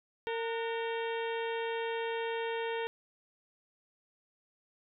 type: harmonic tone with a mistuned harmonic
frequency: 457.7 Hz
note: A#4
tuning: 32 cents flat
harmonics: 1 / 2 / 3 / 4 / 5 / 6 / 7 / 8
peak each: -34 / -39 / -46 / -43 / -47 / -47 / -48 / -52 dBFS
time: 0.27-2.87 s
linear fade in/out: 0 ms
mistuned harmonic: 3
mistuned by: +110 cents
effects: none